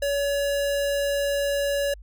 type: tone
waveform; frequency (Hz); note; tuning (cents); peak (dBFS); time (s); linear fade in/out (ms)
square; 566; C#5; +36; -23; 0.02-1.94; 5
effects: added 50 Hz sine -41 dBFS peak until 2.02 s